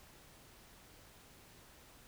silence, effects pink hiss -60 dBFS RMS until 2.07 s

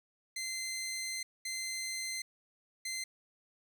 15% pulse tone bursts at uneven times, 2071 Hz, C7, 18 cents flat, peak -30 dBFS, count 3, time 0.36-1.23 / 1.45-2.22 / 2.85-3.04 s, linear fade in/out 5 ms, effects none

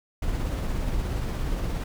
brown noise with tremolo, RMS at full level -26 dBFS, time 0.22-1.84 s, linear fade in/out 5 ms, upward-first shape triangle, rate 17 Hz, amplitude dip 30%, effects none

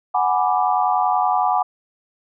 sine chord, G# half-diminished seventh, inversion third, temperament equal, 740 / 830.6 / 987.8 / 1174.7 Hz, F#5 / G#5 / B5 / D6, 0 / 0 / 0 / 0 cents, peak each -19 / -21 / -23 / -23 dBFS, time 0.14-1.63 s, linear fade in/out 10 ms, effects none

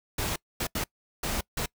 pink noise bursts at uneven times, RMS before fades -30 dBFS, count 5, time 0.18-0.36 / 0.6-0.67 / 0.75-0.84 / 1.23-1.41 / 1.57-1.66 s, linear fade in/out 5 ms, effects noise-tail reverb RT60 0.1 s tail -24 dB re dry

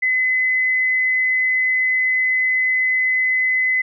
sine tone, 2027 Hz, B6, 45 cents sharp, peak -15 dBFS, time 0.02-3.82 s, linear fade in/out 10 ms, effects none

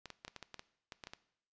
clicks, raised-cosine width 0.2 ms, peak -28 dBFS, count 12, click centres 0.057 / 0.103 / 0.249 / 0.28 / 0.363 / 0.427 / 0.543 / 0.594 / 0.922 / 1.038 / 1.071 / 1.135 s, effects noise-tail reverb RT60 0.7 s tail -18 dB re dry + resampled to 16000 Hz

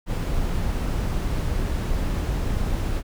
brown noise, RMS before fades -24 dBFS, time 0.06-3.03 s, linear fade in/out 50 ms, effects none

